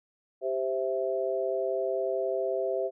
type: chord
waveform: sine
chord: C major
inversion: second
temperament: equal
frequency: 392 / 523.3 / 659.3 Hz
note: G4 / C5 / E5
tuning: 0 / 0 / 0 cents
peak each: -31 dBFS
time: 0.41-2.91 s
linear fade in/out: 50 ms
effects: none